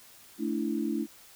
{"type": "chord", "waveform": "sine", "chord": "A suspended fourth", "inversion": "none", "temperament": "equal with one note detuned", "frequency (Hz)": [220, 289.6, 329.6], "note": ["A3", "D4", "E4"], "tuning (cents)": [0, -24, 0], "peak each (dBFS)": -32, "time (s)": [0.38, 1.07], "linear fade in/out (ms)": 50, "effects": ["white hiss -54 dBFS RMS until 1.35 s"]}